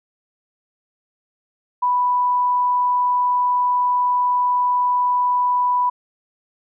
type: tone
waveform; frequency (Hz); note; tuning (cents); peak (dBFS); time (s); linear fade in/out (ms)
sine; 988; B5; 0; -15; 1.82-5.9; 10
effects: none